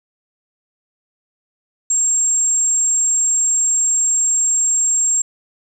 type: tone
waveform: sine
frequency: 7510 Hz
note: A#8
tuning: 12 cents sharp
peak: -11 dBFS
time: 1.9-5.22 s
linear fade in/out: 5 ms
effects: tanh soft clip ceiling -12 dBFS + 8-bit